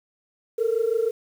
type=tone pair together; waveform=sine; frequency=441.8 / 468.1 Hz; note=A4 / A#4; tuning=+7 / +7 cents; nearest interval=minor second; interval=100 cents; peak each=-22 dBFS; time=0.58-1.11 s; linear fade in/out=10 ms; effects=tanh soft clip ceiling -14 dBFS + 8-bit